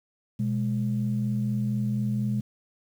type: tone pair together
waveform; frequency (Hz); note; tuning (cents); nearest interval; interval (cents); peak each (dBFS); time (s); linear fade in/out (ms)
sine; 123.5 / 207.7; B2 / G#3; 0 / 0; major sixth; 900; -26; 0.39-2.41; 10
effects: tanh soft clip ceiling -17 dBFS + 9-bit